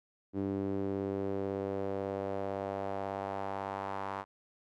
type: tone with band-pass filter sweep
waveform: sawtooth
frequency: 98.1 Hz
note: G2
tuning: 2 cents sharp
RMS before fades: -36 dBFS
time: 0.33-4.25 s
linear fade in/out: 50 ms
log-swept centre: 310 to 1000 Hz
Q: 2.3
effects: none